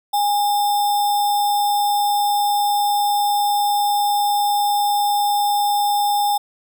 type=tone with sample-and-hold; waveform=sine; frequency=820 Hz; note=G#5; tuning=22 cents flat; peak=-15 dBFS; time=0.13-6.38 s; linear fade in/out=10 ms; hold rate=4410 Hz; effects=none